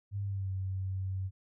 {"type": "tone with pitch glide", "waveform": "sine", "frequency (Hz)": [100.3, 94.94], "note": ["G2", "F#2"], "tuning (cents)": [40, 45], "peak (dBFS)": -32, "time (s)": [0.11, 1.31], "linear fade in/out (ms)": 50, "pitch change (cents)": -95, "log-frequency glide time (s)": [0.23, 0.51], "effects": []}